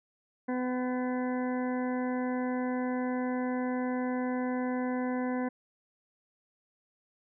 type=harmonic tone with a mistuned harmonic; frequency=252 Hz; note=B3; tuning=35 cents sharp; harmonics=1 / 2 / 3 / 4 / 6 / 7 / 8; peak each=-30 / -36 / -40 / -42 / -46 / -47 / -48 dBFS; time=0.48-5.49 s; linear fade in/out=10 ms; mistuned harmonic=7; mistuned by=-21 cents; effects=none